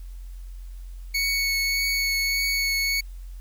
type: tone with vibrato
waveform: 25% pulse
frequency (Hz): 2217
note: C#7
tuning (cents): 0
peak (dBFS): -18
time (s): 1.14-3.01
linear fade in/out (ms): 10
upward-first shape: triangle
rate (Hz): 1.7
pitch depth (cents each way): 12
effects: added 44 Hz sine -35 dBFS peak until 3.4 s + white hiss -59 dBFS RMS until 3.4 s